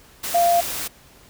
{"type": "tone in noise", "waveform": "sine", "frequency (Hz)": 691, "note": "F5", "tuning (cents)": -19, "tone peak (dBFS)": -14, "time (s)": [0.34, 0.61], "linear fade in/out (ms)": 10, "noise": "white", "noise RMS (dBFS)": -28, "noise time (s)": [0.23, 0.88], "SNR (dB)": 11, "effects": ["pink hiss -50 dBFS RMS until 1.29 s"]}